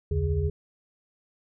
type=tone cluster; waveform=sine; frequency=67.8 / 82.4 / 144.2 / 412.2 Hz; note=C#2 / E2 / D3 / G#4; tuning=-38 / 0 / -31 / -13 cents; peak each=-32 / -25 / -30 / -31 dBFS; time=0.11-0.5 s; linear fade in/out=5 ms; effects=none